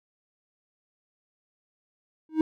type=tone with exponential growth; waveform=triangle; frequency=315 Hz; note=D#4; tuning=21 cents sharp; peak=-13 dBFS; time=2.29-2.41 s; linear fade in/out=2 ms; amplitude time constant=25 ms; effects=none